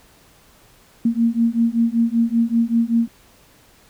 sine beating tone pair, 228.9 / 234.1 Hz, A#3 / A#3, -31 / +8 cents, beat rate 5.2 Hz, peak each -18 dBFS, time 1.05-3.08 s, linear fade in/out 5 ms, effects pink hiss -52 dBFS RMS until 3.89 s

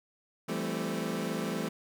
25% pulse chord, A minor seventh, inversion second, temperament equal with one note detuned, 168.47 / 196 / 220 / 261.6 Hz, E3 / G3 / A3 / C4, +38 / 0 / 0 / 0 cents, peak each -33 / -34 / -32 / -35 dBFS, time 0.48-1.69 s, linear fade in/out 10 ms, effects none

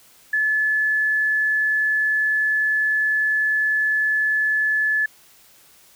sine tone, 1725 Hz, A6, 35 cents flat, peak -17 dBFS, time 0.33-5.06 s, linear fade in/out 5 ms, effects white hiss -52 dBFS RMS until 5.95 s

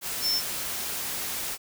sine tone in noise, 5350 Hz, E8, 25 cents sharp, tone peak -23 dBFS, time 0.21-0.42 s, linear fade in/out 50 ms, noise white, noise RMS -32 dBFS, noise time 0.01-1.58 s, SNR +6 dB, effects none

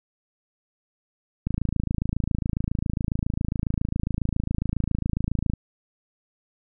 click train, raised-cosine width 5 ms, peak -12 dBFS, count 112, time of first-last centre 1.47-5.536 s, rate 27.3 Hz, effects none

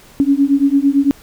sine beating tone pair, 274.8 / 283.7 Hz, C#4 / C#4, -15 / +40 cents, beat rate 8.9 Hz, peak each -13 dBFS, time 0.2-1.11 s, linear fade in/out 0 ms, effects pink hiss -44 dBFS RMS until 1.22 s

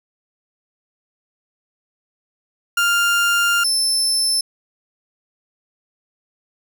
30% pulse tone pair in turn, 1400 / 5286 Hz, F6 / E8, +4 / +4 cents, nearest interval octave + major seventh, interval 2300 cents, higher second, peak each -12 / -12 dBFS, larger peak neither, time 2.77-3.64 / 3.64-4.41 s, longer first, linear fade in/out 5 ms, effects none

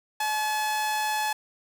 sawtooth tone with amplitude modulation, 856 Hz, A5, 48 cents flat, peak -20 dBFS, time 0.2-1.33 s, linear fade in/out 5 ms, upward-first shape sine, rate 255 Hz, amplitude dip 25%, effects none

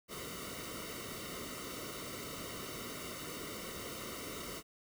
pink noise with comb filter, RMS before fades -44 dBFS, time 0.08-4.63 s, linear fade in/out 50 ms, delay 1.2 ms, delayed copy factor -0.85, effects none

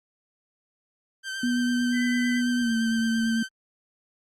sawtooth tone with vibrato, 1555 Hz, G6, 14 cents flat, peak -27 dBFS, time 1.23-3.49 s, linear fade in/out 50 ms, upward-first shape sine, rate 8.9 Hz, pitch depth 22 cents each way
sine tone with pitch glide, 243.9 to 227.6 Hz, B3 to A#3, -21 to -41 cents, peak -22 dBFS, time 1.43-3.43 s, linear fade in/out 5 ms, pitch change -120 cents, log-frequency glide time 2.6-2.72 s
sine tone, 2000 Hz, B6, 21 cents sharp, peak -31 dBFS, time 1.92-2.42 s, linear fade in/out 50 ms
effects low-pass 9000 Hz 12 dB/octave + Opus 48 kbps

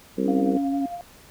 harmonic tone, 65.41 Hz, C2, in tune, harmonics 3 / 4 / 5 / 6 / 7 / 8, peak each -26 / -26 / -29 / -31 / -28 / -35 dBFS, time 0.17-0.58 s, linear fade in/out 20 ms
sine tone with vibrato, 277.2 Hz, C#4, in tune, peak -22 dBFS, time 0.25-0.86 s, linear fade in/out 5 ms, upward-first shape square, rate 6.3 Hz, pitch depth 16 cents each way
sine tone with tremolo, 698.5 Hz, F5, in tune, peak -28 dBFS, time 0.28-1.01 s, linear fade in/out 0 ms, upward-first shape triangle, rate 11 Hz, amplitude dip 60%
effects pink hiss -50 dBFS RMS until 1.3 s

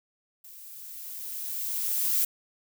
violet noise with level ramp, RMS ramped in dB -48 to -24 dBFS, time 0.44-2.25 s, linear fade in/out 5 ms, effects none

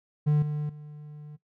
triangle tone with level steps, 149.4 Hz, D3, 30 cents sharp, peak -17 / -25 / -38 dBFS, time 0.26-1.37 s, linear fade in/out 20 ms, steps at 0.42 / 0.69 s, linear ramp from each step 5 ms, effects noise-tail reverb RT60 0.1 s tail -17 dB re dry

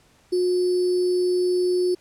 sine tone with sample-and-hold, 361.2 Hz, F#4, 42 cents flat, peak -18 dBFS, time 0.32-1.95 s, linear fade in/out 10 ms, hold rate 4900 Hz, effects pink hiss -58 dBFS RMS until 2 s + low-pass 10000 Hz 12 dB/octave

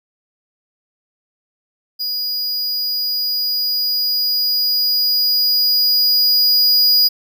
square tone with level ramp, 4900 Hz, D#8, 27 cents flat, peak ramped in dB -20 to -10 dBFS, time 1.99-7.09 s, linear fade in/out 20 ms, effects none

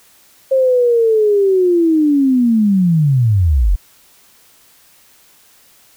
sine linear sweep, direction down, 536 to 38.89 Hz, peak -9 dBFS, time 0.51-3.76 s, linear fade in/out 10 ms, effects white hiss -49 dBFS RMS until 5.96 s

